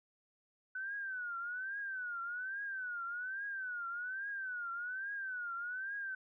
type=tone with vibrato; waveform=sine; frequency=1500 Hz; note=F#6; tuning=23 cents sharp; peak=-38 dBFS; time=0.75-6.15 s; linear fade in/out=5 ms; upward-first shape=triangle; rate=1.2 Hz; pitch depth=170 cents each way; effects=none